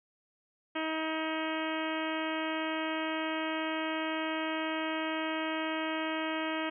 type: harmonic tone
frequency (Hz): 317.1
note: D#4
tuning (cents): +33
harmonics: 1 / 2 / 3 / 4 / 5 / 6 / 7 / 8 / 9 / 10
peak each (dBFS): -35 / -38 / -40 / -41 / -42 / -43 / -43 / -44 / -45 / -45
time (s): 0.75-6.7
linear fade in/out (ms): 10
effects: none